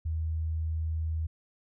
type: tone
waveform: sine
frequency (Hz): 79.9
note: D#2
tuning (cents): +47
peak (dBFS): -28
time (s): 0.05-1.27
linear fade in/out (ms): 10
effects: none